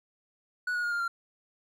triangle tone with pitch steps, 1471 / 1448.2 / 1425.8 / 1403.8 / 1382 Hz, F#6 / F#6 / F6 / F6 / F6, -11 / -38 / +35 / +9 / -19 cents, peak -26 dBFS, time 0.67-1.08 s, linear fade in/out 5 ms, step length 82 ms, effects none

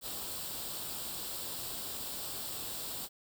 white noise with comb filter, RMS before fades -40 dBFS, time 0.01-3.09 s, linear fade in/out 50 ms, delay 0.24 ms, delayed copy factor +0.6, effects none

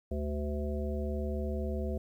harmonic tone with a mistuned harmonic, 73 Hz, D2, 10 cents flat, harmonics 1 / 3 / 5 / 7 / 9, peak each -33 / -38 / -40 / -41 / -43 dBFS, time 0.11-1.98 s, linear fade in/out 5 ms, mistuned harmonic 5, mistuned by +60 cents, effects 11-bit

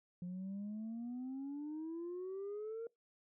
sine exponential sweep, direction up, 175.5 to 466.2 Hz, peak -39 dBFS, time 0.22-2.87 s, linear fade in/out 2 ms, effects noise-tail reverb RT60 0.2 s tail -25 dB re dry + tanh soft clip ceiling -39 dBFS

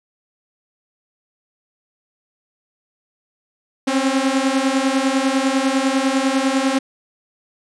sawtooth beating tone pair, 262.8 / 272.8 Hz, C4 / C#4, +8 / -28 cents, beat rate 10 Hz, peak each -15 dBFS, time 3.87-6.79 s, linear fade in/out 10 ms, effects resampled to 22050 Hz

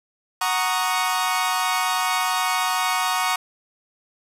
sawtooth chord, D# minor seventh, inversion first, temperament equal, 740 / 932.3 / 1108.7 / 1244.5 Hz, F#5 / A#5 / C#6 / D#6, 0 / 0 / 0 / 0 cents, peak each -22 / -22 / -22 / -23 dBFS, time 0.41-3.36 s, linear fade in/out 5 ms, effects resampled to 32000 Hz + 7-bit

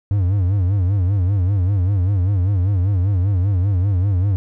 triangle tone with vibrato, 95.1 Hz, F#2, 48 cents sharp, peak -12 dBFS, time 0.11-4.36 s, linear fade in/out 0 ms, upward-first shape sine, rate 5.1 Hz, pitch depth 140 cents each way, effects none

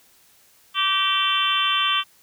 harmonic tone with a mistuned harmonic, 387.7 Hz, G4, 19 cents flat, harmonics 3 / 4 / 5 / 6 / 7 / 8 / 9, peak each -23 / -30 / -34 / -32 / -26 / -23 / -26 dBFS, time 0.74-2.04 s, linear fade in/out 50 ms, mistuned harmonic 5, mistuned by -19 cents, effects white hiss -56 dBFS RMS until 2.22 s

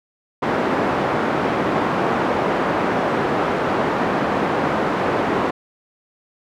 pink band-pass noise, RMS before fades -20 dBFS, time 0.42-5.51 s, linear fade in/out 10 ms, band 240 to 1300 Hz, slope 12 dB/octave, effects none

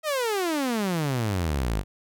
sawtooth exponential sweep, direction down, 644 to 47 Hz, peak -20 dBFS, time 0.03-1.84 s, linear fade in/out 50 ms, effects none

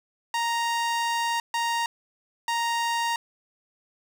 sawtooth tone bursts at uneven times, 932.3 Hz, A#5, in tune, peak -20 dBFS, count 3, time 0.34-1.4 / 1.54-1.86 / 2.48-3.16 s, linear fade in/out 2 ms, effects low-pass 9000 Hz 12 dB/octave + 8-bit

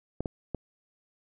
clicks, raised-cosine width 2 ms, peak -18 dBFS, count 3, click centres 0.206 / 0.258 / 0.547 s, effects none

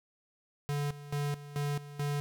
square tone with tremolo, 144.7 Hz, D3, 25 cents flat, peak -31 dBFS, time 0.69-2.2 s, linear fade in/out 0 ms, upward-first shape square, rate 2.3 Hz, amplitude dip 80%, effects none

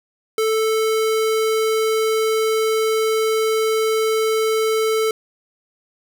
square tone, 440 Hz, A4, in tune, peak -17 dBFS, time 0.38-5.11 s, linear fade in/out 2 ms, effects none

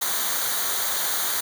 white noise with comb filter, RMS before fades -25 dBFS, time 0.01-1.41 s, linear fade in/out 10 ms, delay 0.38 ms, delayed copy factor -0.7, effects none

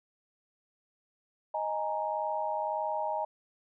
sine chord, D# suspended fourth, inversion none, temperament equal, 622.3 / 830.6 / 932.3 Hz, D#5 / G#5 / A#5, 0 / 0 / 0 cents, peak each -34 dBFS, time 1.54-3.25 s, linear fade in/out 5 ms, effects none

